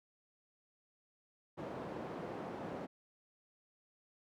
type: band-pass noise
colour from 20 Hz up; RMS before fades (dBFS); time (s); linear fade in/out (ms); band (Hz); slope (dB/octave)
white; -44; 1.57-2.87; 20; 140 to 600; 12
effects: none